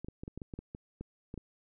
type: clicks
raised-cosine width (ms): 3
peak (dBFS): -28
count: 12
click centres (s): 0.046 / 0.085 / 0.235 / 0.279 / 0.376 / 0.418 / 0.538 / 0.59 / 0.749 / 1.01 / 1.341 / 1.377
effects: none